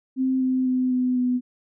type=tone with pitch steps; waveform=sine; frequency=261.1 / 258.1 / 255.1 / 252.2 / 249.3 Hz; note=C4 / C4 / C4 / B3 / B3; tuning=-3 / -23 / -44 / +36 / +16 cents; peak=-19 dBFS; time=0.16-1.41 s; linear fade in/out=50 ms; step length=250 ms; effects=none